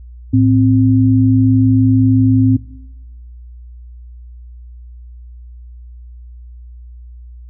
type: tone pair together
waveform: sine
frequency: 109.1 / 261.6 Hz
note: A2 / C4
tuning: -14 / 0 cents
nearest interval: octave + minor third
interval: 1514 cents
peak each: -10 dBFS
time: 0.33-2.57 s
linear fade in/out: 10 ms
effects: noise-tail reverb RT60 1.0 s tail -21 dB re dry + added 60 Hz sine -32 dBFS peak until 7.49 s